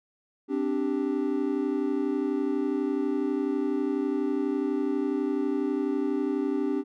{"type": "chord", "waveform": "triangle", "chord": "C suspended second", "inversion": "none", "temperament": "equal", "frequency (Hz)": [261.6, 293.7, 392], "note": ["C4", "D4", "G4"], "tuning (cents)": [0, 0, 0], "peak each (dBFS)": [-28, -26, -28], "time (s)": [0.48, 6.84], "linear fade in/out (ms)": 50, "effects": []}